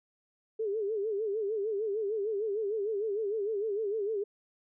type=tone with vibrato; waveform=sine; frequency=420 Hz; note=G#4; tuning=19 cents sharp; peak=-29 dBFS; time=0.59-4.24 s; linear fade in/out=10 ms; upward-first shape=sine; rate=6.6 Hz; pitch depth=120 cents each way; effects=none